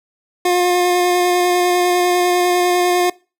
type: tone with vibrato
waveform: 25% pulse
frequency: 356.6 Hz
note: F4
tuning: 36 cents sharp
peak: -9 dBFS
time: 0.45-3.1 s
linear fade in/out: 5 ms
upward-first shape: square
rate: 10 Hz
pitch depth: 10 cents each way
effects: noise-tail reverb RT60 0.3 s tail -22 dB re dry

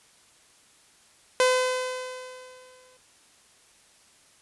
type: tone with exponential decay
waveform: sawtooth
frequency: 509 Hz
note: C5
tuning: 48 cents flat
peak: -13 dBFS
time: 1.4-2.97 s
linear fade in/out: 1 ms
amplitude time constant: 340 ms
effects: white hiss -58 dBFS RMS until 4.41 s + resampled to 24000 Hz

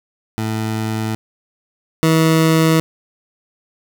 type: tone pair in turn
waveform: 20% pulse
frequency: 110 / 160.89 Hz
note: A2 / E3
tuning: 0 / -42 cents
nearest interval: perfect fifth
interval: 658 cents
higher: second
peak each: -14 / -6 dBFS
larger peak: second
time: 0.38-1.15 / 2.03-2.8 s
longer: neither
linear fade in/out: 0 ms
effects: none

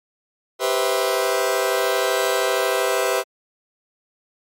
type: chord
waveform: sawtooth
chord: C major seventh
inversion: second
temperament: just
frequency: 392.4 / 490.5 / 523.3 / 654.1 Hz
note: G4 / B4 / C5 / E5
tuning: +2 / -12 / 0 / -14 cents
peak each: -20 dBFS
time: 0.59-3.24 s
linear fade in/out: 50 ms
effects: MP3 64 kbps

